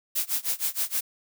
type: noise with tremolo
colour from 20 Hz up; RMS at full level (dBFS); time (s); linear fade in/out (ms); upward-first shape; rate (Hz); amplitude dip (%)
blue; -25; 0.15-1.01; 10; sine; 6.4; 95
effects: none